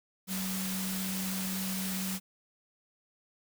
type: tone in noise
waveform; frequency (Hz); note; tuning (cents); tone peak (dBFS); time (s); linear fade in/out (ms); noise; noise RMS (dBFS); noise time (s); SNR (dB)
sine; 189.3; F#3; +40; -34; 0.27-2.2; 50; white; -37; 0.27-2.2; 0
effects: none